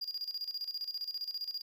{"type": "tone with tremolo", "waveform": "triangle", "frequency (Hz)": 4827, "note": "D8", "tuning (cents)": 47, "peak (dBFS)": -33, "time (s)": [0.01, 1.62], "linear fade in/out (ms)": 10, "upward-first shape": "square", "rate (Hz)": 15, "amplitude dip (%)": 75, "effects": []}